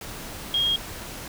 sine tone in noise, 3254 Hz, G#7, 36 cents flat, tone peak -20 dBFS, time 0.54-0.76 s, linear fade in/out 2 ms, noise pink, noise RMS -37 dBFS, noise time 0.01-1.28 s, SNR +14 dB, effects none

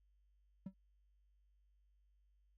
triangle tone with exponential decay, 191.1 Hz, G3, 44 cents flat, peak -38 dBFS, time 0.66-0.74 s, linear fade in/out 5 ms, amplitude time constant 17 ms, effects added 50 Hz sine -70 dBFS peak until 2.57 s

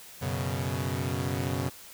sawtooth chord, F# suspended fourth, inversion none, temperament equal, 92.5 / 123.47 / 138.59 Hz, F#2 / B2 / C#3, 0 / 0 / 0 cents, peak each -29 dBFS, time 0.21-1.7 s, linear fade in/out 20 ms, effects white hiss -48 dBFS RMS until 1.93 s

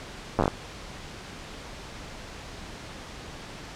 slowing click train, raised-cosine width 1 ms, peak -8 dBFS, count 7, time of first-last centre 0.39-0.479 s, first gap 9 ms, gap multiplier 1.2, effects pink hiss -41 dBFS RMS until 3.75 s + low-pass 6000 Hz 12 dB/octave

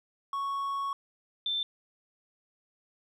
triangle / sine tone pair in turn, 1108.7 / 3553 Hz, C#6 / A7, 0 / +16 cents, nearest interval octave + minor sixth, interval 2016 cents, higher second, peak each -28 dBFS, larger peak neither, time 0.33-0.93 / 1.46-1.63 s, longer first, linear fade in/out 2 ms, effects none

